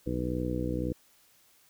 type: harmonic tone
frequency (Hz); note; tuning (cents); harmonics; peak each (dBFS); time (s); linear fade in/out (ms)
61.74; B1; 0; 1 / 2 / 3 / 4 / 5 / 6 / 7 / 8; -36 / -36 / -37 / -38 / -34 / -41 / -44 / -37; 0.06-0.93; 10
effects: white hiss -63 dBFS RMS until 1.69 s